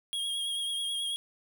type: tone with vibrato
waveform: square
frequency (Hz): 3272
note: G#7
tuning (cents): -26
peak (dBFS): -31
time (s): 0.13-1.16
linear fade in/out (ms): 0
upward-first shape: triangle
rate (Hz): 9.2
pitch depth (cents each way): 37
effects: none